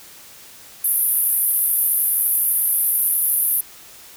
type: band-pass noise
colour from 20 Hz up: white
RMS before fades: -19 dBFS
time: 0.84-3.61 s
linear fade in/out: 5 ms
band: 10000 to 14000 Hz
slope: 96 dB/octave
effects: white hiss -43 dBFS RMS until 4.16 s